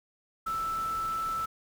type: tone in noise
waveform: sine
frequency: 1322 Hz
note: E6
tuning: 5 cents sharp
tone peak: -29 dBFS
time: 0.46-1.46 s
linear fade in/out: 10 ms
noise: pink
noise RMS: -45 dBFS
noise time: 0.46-1.46 s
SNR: +13 dB
effects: none